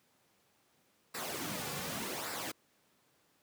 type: noise with flanger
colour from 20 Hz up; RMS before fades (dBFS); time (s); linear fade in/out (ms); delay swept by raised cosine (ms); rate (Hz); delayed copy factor
pink; -39; 1.14-2.52; 10; 0.31 to 3.21; 0.86; -0.6
effects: pink hiss -71 dBFS RMS until 3.42 s + high-pass 150 Hz 12 dB/octave